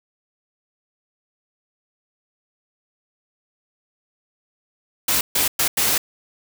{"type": "noise bursts at uneven times", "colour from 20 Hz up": "white", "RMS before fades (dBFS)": -19, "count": 4, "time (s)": [[5.08, 5.21], [5.35, 5.48], [5.59, 5.68], [5.77, 5.98]], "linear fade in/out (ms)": 5, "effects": []}